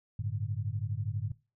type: chord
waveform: sine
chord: G suspended second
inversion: none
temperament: just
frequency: 98 / 110.25 / 147 Hz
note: G2 / A2 / D3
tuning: 0 / +4 / +2 cents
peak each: -35 / -34 / -40 dBFS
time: 0.19-1.32 s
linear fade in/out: 5 ms
effects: noise-tail reverb RT60 0.3 s tail -19 dB re dry